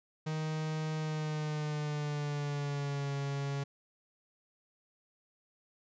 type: tone with pitch glide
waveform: 45% pulse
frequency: 156.2 to 139.96 Hz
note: D#3 to C#3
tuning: +7 to +17 cents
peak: -33 dBFS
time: 0.26-3.64 s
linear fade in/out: 10 ms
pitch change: -190 cents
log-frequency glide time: 0.97-3.14 s
effects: resampled to 16000 Hz